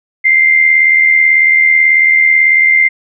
sine tone with amplitude modulation, 2093 Hz, C7, in tune, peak -3 dBFS, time 0.24-2.89 s, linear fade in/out 20 ms, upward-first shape sine, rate 78.2 Hz, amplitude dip 50%, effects none

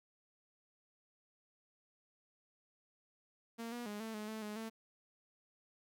sawtooth tone with pitch steps, 230.3 / 240.5 / 207.5 / 222.8 / 212.1 / 219.1 / 210.2 / 223.4 Hz, A#3 / B3 / G#3 / A3 / G#3 / A3 / G#3 / A3, -21 / -46 / -1 / +22 / +37 / -7 / +21 / +27 cents, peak -38 dBFS, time 3.58-4.7 s, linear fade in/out 20 ms, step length 140 ms, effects none

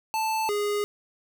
square tone pair in turn, 880 / 412.9 Hz, A5 / G#4, 0 / -10 cents, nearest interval octave + minor second, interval 1310 cents, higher first, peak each -25 dBFS, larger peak neither, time 0.14-0.49 / 0.49-0.84 s, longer neither, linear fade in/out 0 ms, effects none

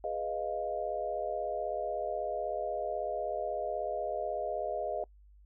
sine chord, F half-diminished seventh, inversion first, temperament equal, 415.3 / 493.9 / 622.3 / 698.5 Hz, Ab4 / Cb5 / Eb5 / F5, 0 / 0 / 0 / 0 cents, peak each -40 / -40 / -35 / -37 dBFS, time 0.04-5.04 s, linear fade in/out 2 ms, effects noise-tail reverb RT60 0.1 s tail -26 dB re dry + added 50 Hz sine -55 dBFS peak until 5.45 s

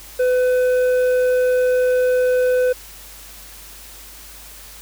sine tone with tanh clipping, 503 Hz, B4, 32 cents sharp, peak -15 dBFS, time 0.19-2.73 s, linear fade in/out 10 ms, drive 7 dB, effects added 50 Hz sine -44 dBFS peak until 4.81 s + white hiss -40 dBFS RMS until 4.81 s

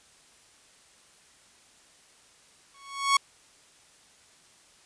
sawtooth tone with exponential growth, 1108.7 Hz, C#6, in tune, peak -13 dBFS, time 2.74-3.17 s, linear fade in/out 5 ms, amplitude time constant 93 ms, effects white hiss -58 dBFS RMS until 4.85 s + resampled to 22050 Hz

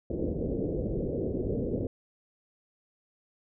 white low-pass noise, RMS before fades -31 dBFS, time 0.1-1.87 s, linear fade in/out 2 ms, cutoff 510 Hz, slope 48 dB/octave, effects none

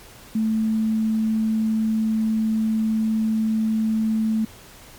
sine tone, 220 Hz, A3, in tune, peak -18 dBFS, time 0.35-4.45 s, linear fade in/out 5 ms, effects pink hiss -45 dBFS RMS until 4.98 s + MP3 96 kbps

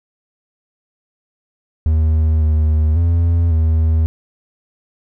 triangle tone with pitch steps, 78.7 / 77.4 / 84.5 / 80 Hz, D#2 / D#2 / E2 / D#2, +20 / -9 / +43 / +49 cents, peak -9 dBFS, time 1.86-4.06 s, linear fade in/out 0 ms, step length 550 ms, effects none

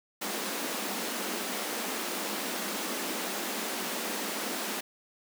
pink high-pass noise, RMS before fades -34 dBFS, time 0.21-4.81 s, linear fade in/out 10 ms, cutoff 190 Hz, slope 96 dB/octave, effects none

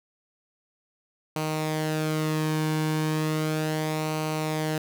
sawtooth tone with flanger, 155.56 Hz, D#3, in tune, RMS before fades -27 dBFS, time 1.36-4.78 s, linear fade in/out 2 ms, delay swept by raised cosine 0.57 to 1.57 ms, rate 0.35 Hz, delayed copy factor -0.5, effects none

